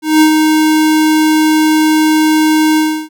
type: tone with ADSR envelope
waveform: square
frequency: 311.1 Hz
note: D#4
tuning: in tune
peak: -4 dBFS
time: 0.02-3.09 s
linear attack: 190 ms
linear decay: 93 ms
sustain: -4 dB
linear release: 320 ms
effects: none